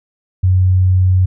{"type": "tone", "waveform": "sine", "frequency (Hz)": 92.5, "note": "F#2", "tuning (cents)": 0, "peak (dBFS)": -8, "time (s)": [0.43, 1.26], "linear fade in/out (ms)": 10, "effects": []}